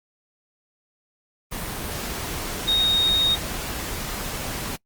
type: tone in noise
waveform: sine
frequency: 3729 Hz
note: A#7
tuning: in tune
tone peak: -17 dBFS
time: 2.67-3.36 s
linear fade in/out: 20 ms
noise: pink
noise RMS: -30 dBFS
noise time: 1.51-4.77 s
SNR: +10 dB
effects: noise-tail reverb RT60 0.1 s tail -26 dB re dry + Opus 32 kbps